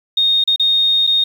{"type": "tone with dropouts", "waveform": "sine", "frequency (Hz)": 3700, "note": "A#7", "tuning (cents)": -14, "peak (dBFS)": -11, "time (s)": [0.17, 1.24], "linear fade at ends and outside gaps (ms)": 5, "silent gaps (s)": [[0.44, 0.475], [0.561, 0.596], [1.068, 1.073]], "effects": ["7-bit"]}